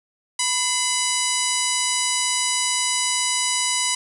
harmonic tone with a mistuned harmonic, 987.8 Hz, B5, in tune, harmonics 1 / 2 / 3 / 4 / 5 / 6 / 7 / 8 / 9 / 10, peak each -29 / -29 / -29 / -29 / -29 / -29 / -29 / -29 / -29 / -29 dBFS, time 0.39-3.95 s, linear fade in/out 5 ms, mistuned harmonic 2, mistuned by +65 cents, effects 8-bit

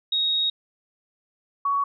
sine tone pair in turn, 3763 / 1121.9 Hz, A#7 / C#6, +16 / +20 cents, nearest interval octave + major sixth, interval 2096 cents, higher first, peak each -20 dBFS, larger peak neither, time 0.12-0.5 / 1.65-1.84 s, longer first, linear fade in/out 5 ms, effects none

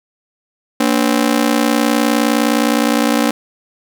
sawtooth ring-modulated tone, 261.6 Hz, C4, in tune, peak -5 dBFS, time 0.8-3.31 s, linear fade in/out 5 ms, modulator 29.8 Hz, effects none

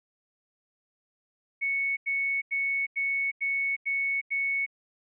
sine tone bursts, 2214 Hz, C#7, 3 cents flat, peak -25 dBFS, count 7, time 1.61-4.664 s, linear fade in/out 20 ms, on 360 ms, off 89 ms, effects none

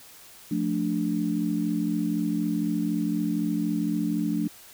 sine chord, D minor, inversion first, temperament just, 176.2 / 220.2 / 293.7 Hz, F3 / A3 / D4, +16 / +2 / 0 cents, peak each -29 / -28 / -27 dBFS, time 0.51-4.48 s, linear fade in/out 5 ms, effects white hiss -49 dBFS RMS until 4.73 s

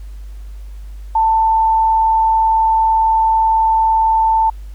sine tone, 889 Hz, A5, 18 cents sharp, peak -10 dBFS, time 1.15-4.5 s, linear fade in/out 5 ms, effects added 50 Hz sine -28 dBFS peak until 4.74 s + pink hiss -52 dBFS RMS until 4.74 s

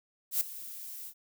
violet noise with ADSR envelope, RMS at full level -26 dBFS, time 0.31-1.14 s, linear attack 99 ms, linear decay 5 ms, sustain -17 dB, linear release 67 ms, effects none

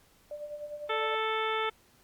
sine tone with tremolo, 592 Hz, D5, 14 cents sharp, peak -35 dBFS, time 0.31-1.15 s, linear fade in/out 2 ms, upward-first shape sine, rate 9.9 Hz, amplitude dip 60%
harmonic tone, 440 Hz, A4, in tune, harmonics 1 / 2 / 3 / 4 / 5 / 6 / 7 / 8, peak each -33 / -35 / -33 / -40 / -37 / -44 / -43 / -40 dBFS, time 0.89-1.7 s, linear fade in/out 10 ms
effects pink hiss -63 dBFS RMS until 2.03 s + Opus 48 kbps

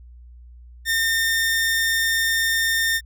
sawtooth tone, 1816 Hz, A#6, 46 cents flat, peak -15 dBFS, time 0.85-3.01 s, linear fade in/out 50 ms, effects added 60 Hz sine -41 dBFS peak until 3.05 s

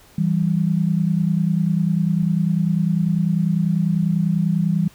sine tone pair together, 164.12 / 194.2 Hz, E3 / G3, -7 / -16 cents, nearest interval minor third, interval 291 cents, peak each -18 / -20 dBFS, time 0.18-4.88 s, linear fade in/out 5 ms, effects pink hiss -50 dBFS RMS until 4.94 s

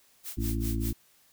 blue noise with tremolo, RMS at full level -37 dBFS, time 0.23-0.94 s, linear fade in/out 50 ms, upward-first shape sine, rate 5 Hz, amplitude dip 100%
harmonic tone, 55.8 Hz, A1, 25 cents sharp, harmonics 1 / 2 / 4 / 5 / 6, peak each -30 / -33 / -36 / -37 / -38 dBFS, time 0.37-0.93 s, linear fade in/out 10 ms
effects white hiss -63 dBFS RMS until 1.32 s

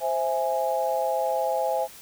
sine chord, C augmented, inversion none, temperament equal, 523.3 / 659.3 / 830.6 Hz, C5 / E5 / G#5, 0 / 0 / 0 cents, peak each -27 dBFS, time 0-1.88 s, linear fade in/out 50 ms, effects white hiss -46 dBFS RMS until 2.01 s

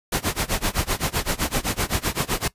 pink noise with tremolo, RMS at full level -21 dBFS, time 0.12-2.48 s, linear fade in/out 5 ms, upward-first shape sine, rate 7.8 Hz, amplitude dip 95%, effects noise-tail reverb RT60 0.1 s tail -19 dB re dry + resampled to 32000 Hz

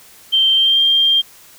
sine tone with pitch glide, 3136 to 3189 Hz, G7 to G7, 0 to +29 cents, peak -10 dBFS, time 0.32-1.22 s, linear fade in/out 20 ms, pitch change +29 cents, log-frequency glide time 0.55-0.8 s, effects white hiss -44 dBFS RMS until 1.58 s

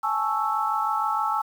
sine chord, A major seventh, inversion third, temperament equal with one note detuned, 830.6 / 877 / 1108.7 / 1318.5 Hz, G#5 / A5 / C#6 / E6, 0 / -6 / 0 / 0 cents, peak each -29 / -27 / -30 / -26 dBFS, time 0.03-1.42 s, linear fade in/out 10 ms, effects 8-bit

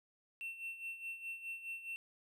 triangle tone with tremolo, 2700 Hz, E7, 41 cents sharp, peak -38 dBFS, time 0.41-1.96 s, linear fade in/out 0 ms, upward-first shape sine, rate 4.8 Hz, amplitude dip 70%, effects none

